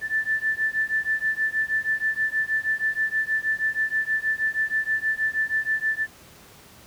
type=beating tone pair; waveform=sine; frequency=1759 / 1765.3 Hz; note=A6 / A6; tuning=-1 / +5 cents; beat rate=6.3 Hz; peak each=-25 dBFS; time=0.01-6.07 s; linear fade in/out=50 ms; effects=pink hiss -49 dBFS RMS until 6.86 s + high-pass 60 Hz 12 dB/octave